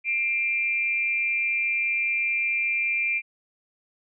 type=tone with amplitude modulation; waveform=sine; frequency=2373 Hz; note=D7; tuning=17 cents sharp; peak=-19 dBFS; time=0.04-3.22 s; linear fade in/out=50 ms; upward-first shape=sine; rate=255 Hz; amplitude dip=65%; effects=none